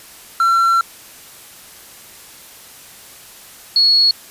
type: tone pair in turn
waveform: triangle / sine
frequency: 1356 / 4348 Hz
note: E6 / C#8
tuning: +49 / -34 cents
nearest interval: octave + minor sixth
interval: 2017 cents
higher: second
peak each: -9 dBFS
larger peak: neither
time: 0.4-0.81 / 3.76-4.11 s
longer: first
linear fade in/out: 2 ms
effects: white hiss -40 dBFS RMS until 4.3 s + resampled to 32000 Hz